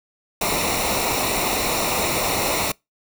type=noise with comb filter; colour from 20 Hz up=pink; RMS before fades=-22 dBFS; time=0.41-2.72 s; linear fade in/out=5 ms; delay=0.62 ms; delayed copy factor=-0.7; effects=noise-tail reverb RT60 0.2 s tail -25 dB re dry